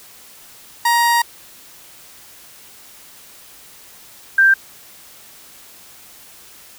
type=tone pair in turn; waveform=30% pulse / sine; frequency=943 / 1576.7 Hz; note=A#5 / G6; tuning=+20 / +10 cents; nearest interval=major sixth; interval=890 cents; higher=second; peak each=-10 / -8 dBFS; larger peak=second; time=0.85-1.22 / 4.38-4.54 s; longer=first; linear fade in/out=5 ms; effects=white hiss -43 dBFS RMS until 6.78 s